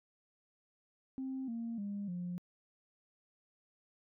sine tone with pitch steps, 263.9 / 231.1 / 202.3 / 177.15 Hz, C4 / A#3 / G#3 / F3, +15 / -15 / -45 / +25 cents, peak -36 dBFS, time 1.18-2.38 s, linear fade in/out 0 ms, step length 300 ms, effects tanh soft clip ceiling -33 dBFS

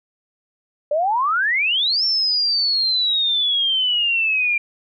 sine exponential two-way sweep, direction up then down, 570 to 5450 to 2370 Hz, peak -16 dBFS, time 0.91-4.58 s, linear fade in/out 5 ms, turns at 2.04 s, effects none

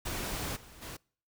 pink noise with level steps, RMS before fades -36 / -53 / -43 dBFS, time 0.05-0.97 s, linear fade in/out 10 ms, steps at 0.55 / 0.81 s, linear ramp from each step 20 ms, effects noise-tail reverb RT60 0.5 s tail -26 dB re dry

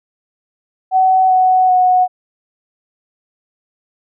sine tone with pitch steps, 753 / 743.5 / 734.1 Hz, F#5 / F#5 / F#5, +30 / +8 / -14 cents, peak -8 dBFS, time 0.91-2.08 s, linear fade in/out 50 ms, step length 390 ms, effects none

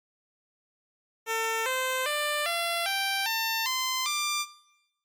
10% pulse tone with pitch steps, 450 / 516.9 / 593.8 / 682.1 / 783.5 / 900 / 1033.8 / 1187.6 Hz, A4 / C5 / D5 / F5 / G5 / A5 / C6 / D6, +39 / -21 / +19 / -41 / -1 / +39 / -21 / +19 cents, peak -18 dBFS, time 1.26-4.46 s, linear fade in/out 50 ms, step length 400 ms, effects noise-tail reverb RT60 0.9 s tail -18 dB re dry + MP3 64 kbps

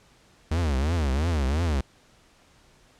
45% pulse tone with vibrato, 75.2 Hz, D2, 42 cents sharp, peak -22 dBFS, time 0.51-1.81 s, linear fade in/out 5 ms, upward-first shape triangle, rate 2.9 Hz, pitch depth 300 cents each way, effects pink hiss -58 dBFS RMS until 2.99 s + low-pass 8000 Hz 12 dB/octave

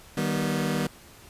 sawtooth chord, Eb augmented, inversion none, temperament just, 155.56 / 194.45 / 243.1 Hz, Eb3 / G3 / B3, 0 / -14 / -27 cents, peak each -25 dBFS, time 0.17-0.87 s, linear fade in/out 5 ms, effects pink hiss -50 dBFS RMS until 1.29 s + resampled to 32000 Hz

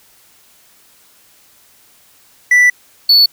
triangle tone pair in turn, 1972 / 4444 Hz, B6 / C#8, -3 / +4 cents, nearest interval octave + major second, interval 1407 cents, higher second, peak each -4 dBFS, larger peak neither, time 2.51-2.7 / 3.09-3.26 s, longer first, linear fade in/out 5 ms, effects white hiss -49 dBFS RMS until 3.32 s

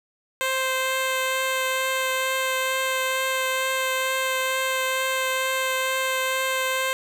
10% pulse tone with vibrato, 523 Hz, C5, 1 cent flat, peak -14 dBFS, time 0.41-6.93 s, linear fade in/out 0 ms, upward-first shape triangle, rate 2.2 Hz, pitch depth 9 cents each way, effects none

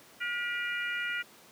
harmonic tone with a mistuned harmonic, 476.3 Hz, A#4, 37 cents sharp, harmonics 3 / 4 / 5 / 6, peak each -34 / -36 / -38 / -40 dBFS, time 0.2-1.23 s, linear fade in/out 20 ms, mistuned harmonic 4, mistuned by +41 cents, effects pink hiss -55 dBFS RMS until 1.51 s + high-pass 200 Hz 12 dB/octave

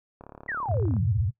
click train, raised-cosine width 1 ms, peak -29 dBFS, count 28, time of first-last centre 0.21-0.966 s, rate 35.7 Hz
sine exponential sweep, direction down, 2023 to 65.41 Hz, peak -28 dBFS, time 0.48-1.22 s, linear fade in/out 10 ms
sine tone with vibrato, 102.2 Hz, G#2, 27 cents flat, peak -23 dBFS, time 0.68-1.31 s, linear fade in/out 20 ms, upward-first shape sine, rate 15 Hz, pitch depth 300 cents each way
effects noise-tail reverb RT60 0.1 s tail -19 dB re dry

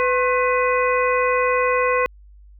harmonic tone with a mistuned harmonic, 500 Hz, B4, 21 cents sharp, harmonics 1 / 2 / 3 / 4 / 5, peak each -19 / -21 / -28 / -25 / -27 dBFS, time 0-2.06 s, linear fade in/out 0 ms, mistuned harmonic 2, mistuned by +120 cents, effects added 50 Hz sine -43 dBFS peak until 2.59 s

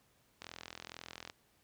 click train, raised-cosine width 0.2 ms, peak -27 dBFS, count 38, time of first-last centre 0.42-1.299 s, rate 42.1 Hz, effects pink hiss -71 dBFS RMS until 1.63 s + high-pass 60 Hz 12 dB/octave

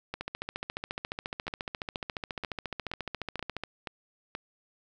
two click trains, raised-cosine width 0.3 ms, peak -18 / -19 dBFS, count 51 / 7, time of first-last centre 0.14-3.637 / 1.48-4.351 s, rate 14.3 / 2.09 Hz, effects none

